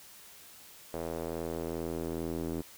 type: tone with band-pass filter sweep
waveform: square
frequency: 41.2 Hz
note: E1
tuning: in tune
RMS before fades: -36 dBFS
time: 0.93-2.62 s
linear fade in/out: 10 ms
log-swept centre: 540 to 320 Hz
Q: 1.8
effects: white hiss -53 dBFS RMS until 2.77 s